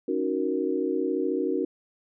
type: chord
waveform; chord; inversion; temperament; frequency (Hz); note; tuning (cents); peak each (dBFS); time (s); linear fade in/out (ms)
sine; D# minor seventh; third; equal; 277.2 / 311.1 / 370 / 466.2; C#4 / D#4 / F#4 / A#4; 0 / 0 / 0 / 0; -30 / -30 / -28 / -30; 0.08-1.65; 5
effects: none